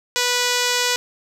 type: tone with low-pass filter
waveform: 5% pulse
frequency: 491.2 Hz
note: B4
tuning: 9 cents flat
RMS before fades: -20 dBFS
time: 0.16-0.96 s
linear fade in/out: 0 ms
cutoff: 9700 Hz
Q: 1.6
effects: none